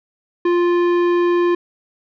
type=tone with tanh clipping; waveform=sine; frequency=349.2 Hz; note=F4; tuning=in tune; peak=-15 dBFS; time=0.45-1.55 s; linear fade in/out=5 ms; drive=14 dB; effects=none